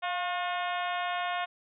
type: harmonic tone with a mistuned harmonic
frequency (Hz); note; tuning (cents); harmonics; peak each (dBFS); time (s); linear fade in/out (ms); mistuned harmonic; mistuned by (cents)
359.7; F#4; -49; 2 / 3 / 4 / 5 / 6 / 7 / 8 / 9 / 10; -32 / -36 / -38 / -40 / -42 / -43 / -44 / -45 / -46; 0.02-1.46; 20; 2; -34
effects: none